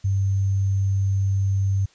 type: tone with sample-and-hold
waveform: sine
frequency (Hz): 97.6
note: G2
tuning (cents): -7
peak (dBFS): -18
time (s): 0.04-1.86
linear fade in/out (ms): 10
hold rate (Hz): 6300
effects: white hiss -57 dBFS RMS until 1.94 s + resampled to 16000 Hz